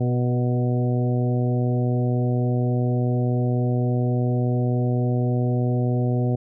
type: harmonic tone with a mistuned harmonic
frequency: 123.47 Hz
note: B2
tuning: in tune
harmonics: 1 / 2 / 3 / 4 / 5 / 6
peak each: -20 / -26 / -30 / -32 / -34 / -36 dBFS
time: 0-6.36 s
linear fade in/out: 10 ms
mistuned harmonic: 4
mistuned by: -15 cents
effects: none